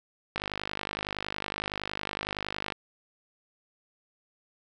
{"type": "click train", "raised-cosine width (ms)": 0.3, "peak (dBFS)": -15, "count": 121, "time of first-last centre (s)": [0.36, 2.722], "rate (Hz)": 50.8, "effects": []}